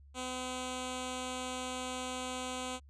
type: tone with notch filter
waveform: 5% pulse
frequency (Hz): 254.3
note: C4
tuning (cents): -49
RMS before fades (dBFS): -39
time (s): 0.14-2.8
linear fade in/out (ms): 50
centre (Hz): 1800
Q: 1.1
effects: added 70 Hz sine -54 dBFS peak until 2.89 s + resampled to 24000 Hz